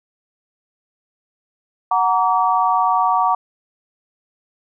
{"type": "chord", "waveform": "sine", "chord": "Gb augmented", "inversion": "none", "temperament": "equal with one note detuned", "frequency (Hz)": [740, 932.3, 1147.8], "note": ["Gb5", "Bb5", "D6"], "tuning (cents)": [0, 0, -40], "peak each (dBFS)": -18, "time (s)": [1.91, 3.35], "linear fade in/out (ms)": 5, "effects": []}